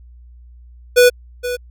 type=tone with echo; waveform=square; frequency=491.8 Hz; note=B4; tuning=7 cents flat; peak=-7 dBFS; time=0.96-1.1 s; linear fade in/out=20 ms; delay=470 ms; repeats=1; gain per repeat=-13 dB; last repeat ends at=1.57 s; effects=added 60 Hz sine -39 dBFS peak until 1.7 s